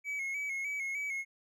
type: tone with vibrato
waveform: triangle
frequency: 2225 Hz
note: C#7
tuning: 6 cents sharp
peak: -32 dBFS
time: 0.04-1.25 s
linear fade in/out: 50 ms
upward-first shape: square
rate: 3.3 Hz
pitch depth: 45 cents each way
effects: none